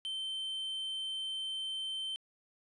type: tone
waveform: triangle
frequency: 3100 Hz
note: G7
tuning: 20 cents flat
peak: -34 dBFS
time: 0.05-2.16 s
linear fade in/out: 0 ms
effects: resampled to 24000 Hz